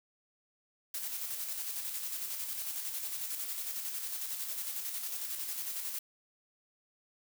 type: noise with tremolo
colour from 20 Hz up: blue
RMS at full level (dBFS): -37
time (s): 0.94-5.99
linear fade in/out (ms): 5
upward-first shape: square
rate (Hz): 11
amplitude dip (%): 35
effects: none